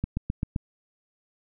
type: click train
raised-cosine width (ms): 5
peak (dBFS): -14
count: 5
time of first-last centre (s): 0.04-0.562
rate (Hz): 7.67
effects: none